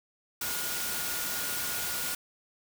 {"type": "tone in noise", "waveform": "sine", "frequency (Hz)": 1437, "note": "F6", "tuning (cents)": 49, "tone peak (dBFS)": -41, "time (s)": [0.41, 2.15], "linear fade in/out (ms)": 5, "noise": "white", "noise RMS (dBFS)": -33, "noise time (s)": [0.41, 2.15], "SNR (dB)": -11, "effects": []}